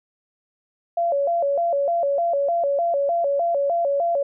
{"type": "tone with vibrato", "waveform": "sine", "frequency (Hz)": 620, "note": "D#5", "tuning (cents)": -6, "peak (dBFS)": -18, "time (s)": [0.97, 4.23], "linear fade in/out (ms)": 5, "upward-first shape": "square", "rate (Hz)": 3.3, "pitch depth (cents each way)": 170, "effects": []}